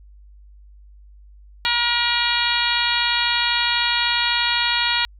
harmonic tone, 476.2 Hz, A#4, 37 cents sharp, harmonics 2 / 3 / 4 / 5 / 6 / 7 / 8 / 9, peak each -26 / -26 / -26 / -26 / -26 / -26 / -26 / -26 dBFS, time 1.65-5.05 s, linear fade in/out 0 ms, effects added 50 Hz sine -43 dBFS peak until 5.19 s

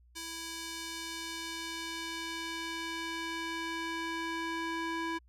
square tone with band-pass filter sweep, 330.2 Hz, E4, 3 cents sharp, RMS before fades -38 dBFS, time 0.15-5.19 s, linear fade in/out 20 ms, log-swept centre 6300 to 1400 Hz, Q 0.72, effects added 60 Hz sine -59 dBFS peak until 5.28 s

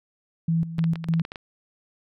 sine tone with tremolo, 164.81 Hz, E3, in tune, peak -19 dBFS, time 0.48-1.22 s, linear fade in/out 5 ms, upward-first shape square, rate 3.3 Hz, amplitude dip 75%
clicks, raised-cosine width 0.3 ms, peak -19 dBFS, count 9, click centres 0.791 / 0.841 / 0.957 / 1.042 / 1.138 / 1.197 / 1.251 / 1.319 / 1.358 s
effects none

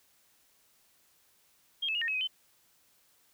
sine tone with pitch steps, 3229 / 2611 / 2861 / 1843 / 2563 / 2516 / 3059 Hz, G#7 / E7 / F7 / A#6 / E7 / D#7 / G7, -49 / -17 / +41 / -20 / -49 / +19 / -43 cents, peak -29 dBFS, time 1.82-2.275 s, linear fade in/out 10 ms, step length 65 ms, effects white hiss -67 dBFS RMS until 3.33 s

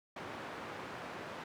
white band-pass noise, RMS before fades -45 dBFS, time 0.16-1.44 s, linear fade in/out 5 ms, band 110 to 1400 Hz, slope 12 dB/octave, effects none

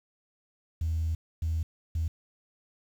sine tone bursts at uneven times, 80.9 Hz, E2, 32 cents flat, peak -25 dBFS, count 3, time 0.81-1.15 / 1.42-1.63 / 1.95-2.08 s, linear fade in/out 5 ms, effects tanh soft clip ceiling -22 dBFS + 9-bit

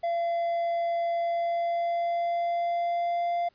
triangle tone with pitch glide, 682 to 692.7 Hz, F5 to F5, -41 to -14 cents, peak -23 dBFS, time 0.03-3.49 s, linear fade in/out 10 ms, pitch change +27 cents, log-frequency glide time 1.15-3.36 s, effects pink hiss -67 dBFS RMS until 3.54 s + resampled to 11025 Hz

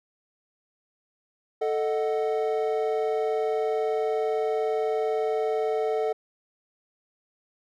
triangle chord, D# diminished, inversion second, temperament equal, 440 / 622.3 / 740 Hz, A4 / D#5 / F#5, 0 / 0 / 0 cents, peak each -23 / -29 / -29 dBFS, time 1.61-6.13 s, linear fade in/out 10 ms, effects none

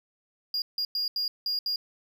triangle tone bursts at uneven times, 4837 Hz, D#8, 50 cents flat, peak -25 dBFS, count 6, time 0.54-0.62 / 0.78-0.85 / 0.95-1.08 / 1.16-1.28 / 1.46-1.59 / 1.66-1.76 s, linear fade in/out 2 ms, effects none

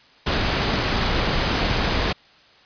pink noise, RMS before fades -21 dBFS, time 0.26-2.13 s, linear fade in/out 10 ms, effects white hiss -52 dBFS RMS until 2.65 s + resampled to 11025 Hz

